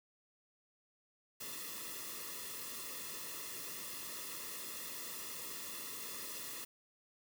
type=noise with comb filter; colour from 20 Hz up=white; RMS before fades=-45 dBFS; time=1.4-6.65 s; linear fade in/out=10 ms; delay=1.3 ms; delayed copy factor=-0.85; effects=none